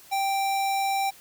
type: tone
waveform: square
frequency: 784 Hz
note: G5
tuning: in tune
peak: -24 dBFS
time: 0.11-1.11 s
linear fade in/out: 20 ms
effects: white hiss -51 dBFS RMS until 1.2 s